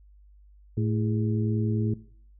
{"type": "harmonic tone with a mistuned harmonic", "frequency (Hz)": 109.9, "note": "A2", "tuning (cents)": -2, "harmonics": [1, 2, 3, 4], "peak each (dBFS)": [-24, -30, -34, -36], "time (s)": [0.77, 1.94], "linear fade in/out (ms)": 5, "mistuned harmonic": 4, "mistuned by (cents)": -110, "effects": ["noise-tail reverb RT60 0.6 s tail -20 dB re dry", "added 50 Hz sine -51 dBFS peak until 2.39 s"]}